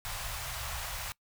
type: band-stop noise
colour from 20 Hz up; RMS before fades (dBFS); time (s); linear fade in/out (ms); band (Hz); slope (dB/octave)
pink; -38; 0.05-1.12; 0; 120 to 680; 24
effects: noise-tail reverb RT60 0.1 s tail -22 dB re dry